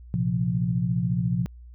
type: chord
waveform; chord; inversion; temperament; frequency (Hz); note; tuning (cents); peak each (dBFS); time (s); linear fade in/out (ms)
sine; Bb suspended second; none; equal; 116.54 / 130.81 / 174.61; Bb2 / C3 / F3; 0 / 0 / 0; -27 / -27 / -25; 0.14-1.46; 0
effects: added 60 Hz sine -42 dBFS peak until 1.74 s